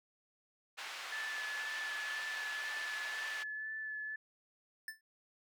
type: band-pass noise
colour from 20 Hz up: white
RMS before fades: -45 dBFS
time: 0.77-3.44 s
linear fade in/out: 20 ms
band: 920 to 3000 Hz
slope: 12 dB/octave
type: tone with vibrato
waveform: sine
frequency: 1737 Hz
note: A6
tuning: 23 cents flat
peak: -39 dBFS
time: 1.12-4.16 s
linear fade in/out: 5 ms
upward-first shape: sine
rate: 2 Hz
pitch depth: 17 cents each way
type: tone with exponential decay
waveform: square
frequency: 1760 Hz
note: A6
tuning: in tune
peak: -38 dBFS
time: 4.88-5.01 s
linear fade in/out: 2 ms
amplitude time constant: 27 ms
effects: none